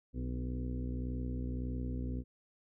harmonic tone with a mistuned harmonic, 61.74 Hz, B1, in tune, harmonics 1 / 2 / 3 / 4 / 5 / 6 / 7 / 8, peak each -37 / -41 / -49 / -41 / -51 / -53 / -54 / -54 dBFS, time 0.13-2.24 s, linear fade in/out 50 ms, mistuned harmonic 4, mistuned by +37 cents, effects none

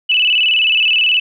sine tone with vibrato, 2788 Hz, F7, 4 cents flat, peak -10 dBFS, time 0.09-1.2 s, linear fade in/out 10 ms, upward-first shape square, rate 19 Hz, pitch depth 100 cents each way, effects none

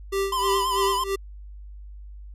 square tone with tremolo, 392 Hz, G4, in tune, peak -22 dBFS, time 0.12-1.16 s, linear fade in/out 10 ms, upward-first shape sine, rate 3.1 Hz, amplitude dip 90%
square tone with vibrato, 1020 Hz, C6, 44 cents flat, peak -23 dBFS, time 0.32-1.04 s, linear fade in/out 5 ms, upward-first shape triangle, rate 9 Hz, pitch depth 70 cents each way
effects added 50 Hz sine -38 dBFS peak until 2.34 s + resampled to 32000 Hz

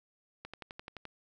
click train, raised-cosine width 0.3 ms, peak -27 dBFS, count 8, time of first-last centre 0.45-1.053 s, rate 11.6 Hz, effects none

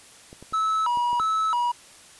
clicks, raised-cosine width 2 ms, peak -29 dBFS, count 6, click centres 0.329 / 0.426 / 0.525 / 0.973 / 1.13 / 1.2 s
triangle tone with vibrato, 1120 Hz, C#6, 18 cents sharp, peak -19 dBFS, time 0.53-1.72 s, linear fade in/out 10 ms, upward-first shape square, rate 1.5 Hz, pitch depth 260 cents each way
effects white hiss -49 dBFS RMS until 2.19 s + resampled to 24000 Hz

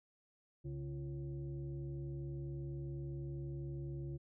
sine tone with frequency modulation, 138.59 Hz, C#3, in tune, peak -40 dBFS, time 0.64-4.18 s, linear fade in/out 20 ms, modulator 205 Hz, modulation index 0.82, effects none

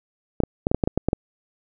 clicks, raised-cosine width 2 ms, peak -6 dBFS, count 10, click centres 0.403 / 0.436 / 0.669 / 0.715 / 0.746 / 0.838 / 0.875 / 0.976 / 1.086 / 1.131 s, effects none

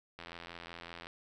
click train, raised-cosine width 0.3 ms, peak -29 dBFS, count 76, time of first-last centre 0.19-1.069 s, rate 85.3 Hz, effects none

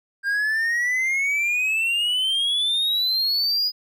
triangle exponential sweep, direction up, 1593 to 4978 Hz, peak -18 dBFS, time 0.23-3.72 s, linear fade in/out 50 ms, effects none

